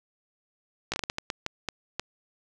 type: slowing click train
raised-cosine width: 0.2 ms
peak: -12 dBFS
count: 11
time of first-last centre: 0.92-1.996 s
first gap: 17 ms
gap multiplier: 1.38
effects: none